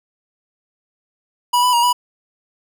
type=tone with pitch steps; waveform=square; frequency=976 / 993 / 949 / 980 Hz; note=B5 / B5 / A#5 / B5; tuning=-21 / +9 / +31 / -14 cents; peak=-13 dBFS; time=1.53-1.93 s; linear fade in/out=10 ms; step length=100 ms; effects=none